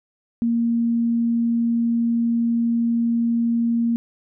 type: tone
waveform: sine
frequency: 233.1 Hz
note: A#3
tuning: in tune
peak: -17 dBFS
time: 0.42-3.96 s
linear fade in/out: 0 ms
effects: none